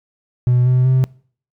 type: tone with pitch steps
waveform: triangle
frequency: 123.8 / 126.84 / 129.95 Hz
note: B2 / B2 / C3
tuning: +5 / +47 / -11 cents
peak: -8 dBFS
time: 0.47-1.04 s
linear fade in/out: 0 ms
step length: 190 ms
effects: noise-tail reverb RT60 0.5 s tail -25 dB re dry + tanh soft clip ceiling -5 dBFS